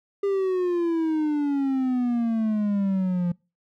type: exponential sweep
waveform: triangle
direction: down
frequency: 402.3 to 172.9 Hz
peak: -19 dBFS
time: 0.23-3.32 s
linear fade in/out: 5 ms
effects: noise-tail reverb RT60 0.3 s tail -26 dB re dry